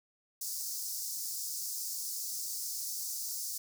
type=high-pass noise; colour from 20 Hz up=pink; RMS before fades=-38 dBFS; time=0.41-3.58 s; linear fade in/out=5 ms; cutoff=4900 Hz; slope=48 dB/octave; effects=none